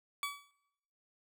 20% pulse tone with exponential decay, 1141 Hz, C#6, 50 cents sharp, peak -27 dBFS, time 0.23-0.51 s, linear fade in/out 1 ms, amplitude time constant 59 ms, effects noise-tail reverb RT60 0.8 s tail -20 dB re dry

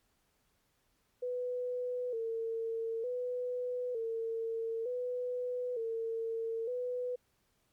sine tone with vibrato, 474.4 Hz, A#4, 30 cents sharp, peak -33 dBFS, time 1.22-7.16 s, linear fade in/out 10 ms, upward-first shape square, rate 0.55 Hz, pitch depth 77 cents each way, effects pink hiss -75 dBFS RMS until 7.72 s + MP3 96 kbps

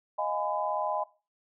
sine chord, F half-diminished seventh, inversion third, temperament equal with one note detuned, 622.3 / 698.5 / 830.6 / 1007.9 Hz, Eb5 / F5 / Ab5 / Cb6, 0 / 0 / 0 / +35 cents, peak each -32 / -37 / -32 / -33 dBFS, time 0.18-1.04 s, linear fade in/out 10 ms, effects noise-tail reverb RT60 0.3 s tail -18 dB re dry

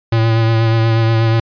square tone with vibrato, 113.3 Hz, A#2, 49 cents flat, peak -11 dBFS, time 0.12-1.4 s, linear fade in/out 5 ms, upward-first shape triangle, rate 8.3 Hz, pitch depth 27 cents each way, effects resampled to 11025 Hz

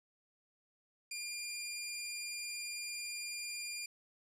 15% pulse tone, 2403 Hz, D7, 39 cents sharp, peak -33 dBFS, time 1.11-3.86 s, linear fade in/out 5 ms, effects low-pass 12000 Hz 12 dB/octave

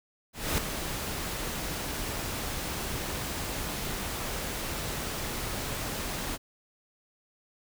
pink noise with ADSR envelope, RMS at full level -27 dBFS, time 0.33-6.38 s, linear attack 250 ms, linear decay 5 ms, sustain -7 dB, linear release 37 ms, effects none

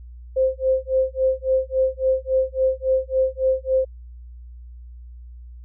sine tone with tremolo, 523.3 Hz, C5, in tune, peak -14 dBFS, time 0.36-3.85 s, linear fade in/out 10 ms, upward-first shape sine, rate 3.6 Hz, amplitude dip 100%, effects added 60 Hz sine -37 dBFS peak until 5.64 s

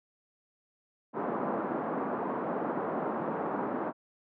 pink band-pass noise, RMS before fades -33 dBFS, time 1.13-3.93 s, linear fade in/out 50 ms, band 210 to 1200 Hz, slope 24 dB/octave, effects none

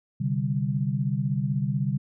sine chord, C suspended second, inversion none, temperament equal, 130.81 / 146.83 / 196 Hz, C3 / D3 / G3, 0 / 0 / 0 cents, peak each -27 / -27 / -29 dBFS, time 0.2-1.98 s, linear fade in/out 10 ms, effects none

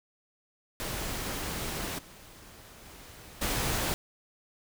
pink noise with level steps, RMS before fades -35 / -51 / -49 / -30 dBFS, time 0.8-3.94 s, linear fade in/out 0 ms, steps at 1.98 / 2.85 / 3.41 s, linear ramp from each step 10 ms, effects none

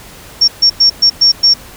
sine tone bursts at uneven times, 5500 Hz, F8, 27 cents flat, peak -4 dBFS, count 6, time 0.41-0.48 / 0.62-0.7 / 0.8-0.9 / 1.02-1.1 / 1.21-1.32 / 1.43-1.54 s, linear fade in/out 10 ms, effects pink hiss -35 dBFS RMS until 1.76 s

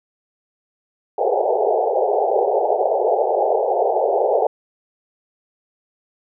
pink band-pass noise, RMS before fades -18 dBFS, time 1.18-4.47 s, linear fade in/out 5 ms, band 390 to 840 Hz, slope 96 dB/octave, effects none

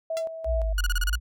sine tone with tremolo, 650 Hz, E5, 24 cents flat, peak -26 dBFS, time 0.1-0.73 s, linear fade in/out 5 ms, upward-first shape square, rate 2.9 Hz, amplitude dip 60%
5% pulse tone with exponential decay, 680 Hz, F5, 46 cents flat, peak -20 dBFS, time 0.17-0.26 s, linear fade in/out 0 ms, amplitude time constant 19 ms
sine exponential two-way sweep, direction down then up, 63.5 to 40.01 to 60.2 Hz, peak -23 dBFS, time 0.45-1.2 s, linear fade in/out 50 ms, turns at 1 s
sawtooth tone bursts, 1450 Hz, F#6, 35 cents flat, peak -22 dBFS, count 7, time 0.78-1.155 s, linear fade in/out 2 ms, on 27 ms, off 31 ms
effects none

